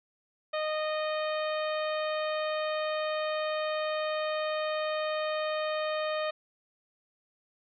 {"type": "harmonic tone", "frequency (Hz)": 617, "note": "D#5", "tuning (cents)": -15, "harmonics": [1, 2, 3, 4, 5, 6, 7], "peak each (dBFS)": [-30, -36, -40, -42, -44, -46, -47], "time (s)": [0.53, 6.31], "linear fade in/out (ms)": 10, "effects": []}